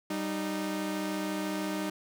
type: tone pair together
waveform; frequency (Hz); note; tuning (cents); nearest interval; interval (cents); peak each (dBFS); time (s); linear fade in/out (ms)
sawtooth; 194 / 308; G3 / D#4; -18 / -17; minor sixth; 801; -31 / -29; 0.1-1.9; 5
effects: none